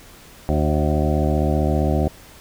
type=harmonic tone with a mistuned harmonic; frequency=75.3 Hz; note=D2; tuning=44 cents sharp; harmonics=1 / 2 / 3 / 4 / 5 / 7 / 8 / 9 / 10; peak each=-20 / -23 / -25 / -26 / -27 / -28 / -29 / -30 / -30 dBFS; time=0.49-2.08 s; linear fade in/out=0 ms; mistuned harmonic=8; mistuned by=+22 cents; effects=pink hiss -45 dBFS RMS until 2.4 s